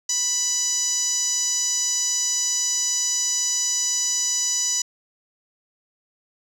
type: tone with band-pass filter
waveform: 10% pulse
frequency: 987.8 Hz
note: B5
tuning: in tune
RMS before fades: -23 dBFS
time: 0.09-4.82 s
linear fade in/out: 5 ms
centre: 6500 Hz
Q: 8.6
effects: none